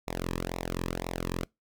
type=tone with flanger; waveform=sawtooth; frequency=43.65 Hz; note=F1; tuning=in tune; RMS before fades=-34 dBFS; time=0.07-1.45 s; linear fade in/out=10 ms; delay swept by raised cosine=0.64 to 1.42 ms; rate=2 Hz; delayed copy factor=-0.85; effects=noise-tail reverb RT60 0.2 s tail -25 dB re dry